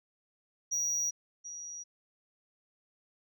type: tone with echo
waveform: sine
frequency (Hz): 5770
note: F#8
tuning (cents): -44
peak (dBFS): -26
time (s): 0.71-1.11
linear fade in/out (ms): 20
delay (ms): 730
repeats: 1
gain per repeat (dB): -14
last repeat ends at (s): 1.84
effects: tanh soft clip ceiling -28 dBFS